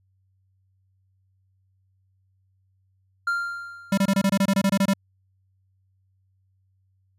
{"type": "tone with exponential decay", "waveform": "triangle", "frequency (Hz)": 1392, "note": "F6", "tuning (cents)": -6, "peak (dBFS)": -18, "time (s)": [3.27, 4.29], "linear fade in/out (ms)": 5, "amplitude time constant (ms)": 220}
{"type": "tone bursts", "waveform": "square", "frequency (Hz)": 196, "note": "G3", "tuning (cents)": 0, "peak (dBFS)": -18, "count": 13, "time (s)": [3.92, 4.936], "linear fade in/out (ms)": 5, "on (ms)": 56, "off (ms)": 24}
{"effects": ["added 95 Hz sine -63 dBFS peak until 7.18 s", "resampled to 32000 Hz"]}